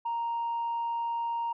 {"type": "tone", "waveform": "sine", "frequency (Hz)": 932.3, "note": "A#5", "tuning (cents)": 0, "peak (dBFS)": -27, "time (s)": [0.05, 1.53], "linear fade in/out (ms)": 10, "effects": ["tanh soft clip ceiling -26 dBFS"]}